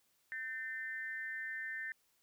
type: tone with amplitude modulation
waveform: sine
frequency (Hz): 1800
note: A6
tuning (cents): +39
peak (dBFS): -35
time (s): 0.32-1.92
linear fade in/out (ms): 0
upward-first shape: sine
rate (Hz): 253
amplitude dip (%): 90
effects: white hiss -75 dBFS RMS until 2.22 s